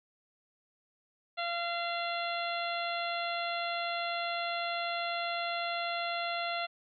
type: harmonic tone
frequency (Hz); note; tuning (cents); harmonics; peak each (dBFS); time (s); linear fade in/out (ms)
687; F5; -29; 1 / 2 / 3 / 4 / 5 / 6; -35 / -38 / -40 / -41 / -42 / -43; 1.37-6.67; 20
effects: none